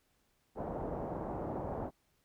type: low-pass noise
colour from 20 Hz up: white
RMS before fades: -39 dBFS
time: 0.55-1.91 s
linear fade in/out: 50 ms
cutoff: 780 Hz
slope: 24 dB/octave
effects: pink hiss -75 dBFS RMS until 2.24 s